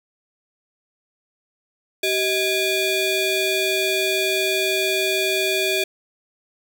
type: ring-modulated tone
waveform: 25% pulse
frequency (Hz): 1017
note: C6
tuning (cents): -50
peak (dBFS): -12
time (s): 2.03-5.84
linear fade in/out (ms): 5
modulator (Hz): 1400
effects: none